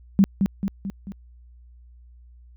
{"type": "tone with echo", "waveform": "sine", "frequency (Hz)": 196, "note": "G3", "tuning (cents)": 0, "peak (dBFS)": -11, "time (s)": [0.19, 0.24], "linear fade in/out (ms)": 0, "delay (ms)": 220, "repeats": 4, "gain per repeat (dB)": -5, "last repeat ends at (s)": 1.12, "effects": ["added 60 Hz sine -46 dBFS peak until 2.56 s"]}